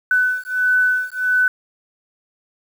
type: beating tone pair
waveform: sine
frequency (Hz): 1500 / 1501.5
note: F#6 / F#6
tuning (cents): +23 / +25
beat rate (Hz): 1.5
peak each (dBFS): -18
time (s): 0.11-1.48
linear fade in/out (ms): 2
effects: 7-bit